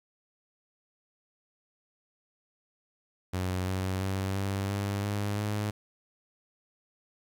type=tone with pitch steps; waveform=sawtooth; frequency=92.2 / 94.14 / 96.12 / 98.13 / 100.2 / 102.3 / 104.45 Hz; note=F#2 / F#2 / G2 / G2 / G2 / G#2 / G#2; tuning=-6 / +30 / -34 / +2 / +38 / -26 / +10 cents; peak=-25 dBFS; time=3.33-5.71 s; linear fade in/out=10 ms; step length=340 ms; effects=11-bit